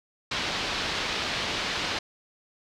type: low-pass noise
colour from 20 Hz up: white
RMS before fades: -30 dBFS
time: 0.31-1.99 s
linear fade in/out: 5 ms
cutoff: 4500 Hz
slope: 24 dB/octave
effects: none